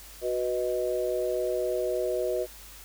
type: chord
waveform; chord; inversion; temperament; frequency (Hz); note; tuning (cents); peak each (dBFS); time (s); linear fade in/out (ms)
sine; B major; second; equal; 370 / 493.9 / 622.3; F#4 / B4 / D#5; 0 / 0 / 0; -30; 0.21-2.47; 50
effects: added 50 Hz sine -50 dBFS peak until 2.84 s + white hiss -48 dBFS RMS until 2.84 s